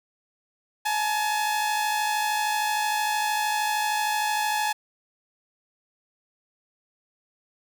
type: tone pair together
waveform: sawtooth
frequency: 846.9 / 900 Hz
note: G#5 / A5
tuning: +34 / +39 cents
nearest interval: minor second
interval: 105 cents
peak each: -20 / -28 dBFS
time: 0.85-4.73 s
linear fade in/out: 10 ms
effects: none